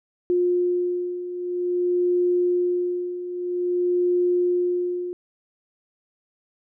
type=beating tone pair; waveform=sine; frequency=355.4 / 355.91 Hz; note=F4 / F4; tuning=+30 / +33 cents; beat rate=0.51 Hz; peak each=-26 / -21 dBFS; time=0.3-5.13 s; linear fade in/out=0 ms; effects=none